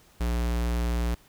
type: tone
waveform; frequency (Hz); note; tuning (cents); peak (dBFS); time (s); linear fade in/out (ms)
square; 59; A#1; +22; -25; 0.2-1.15; 10
effects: pink hiss -58 dBFS RMS until 1.28 s